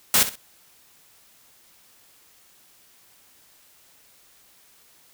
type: noise with echo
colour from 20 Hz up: white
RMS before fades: -17 dBFS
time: 0.14-0.23 s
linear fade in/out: 2 ms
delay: 63 ms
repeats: 2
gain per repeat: -12 dB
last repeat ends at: 0.356 s
effects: white hiss -56 dBFS RMS until 5.13 s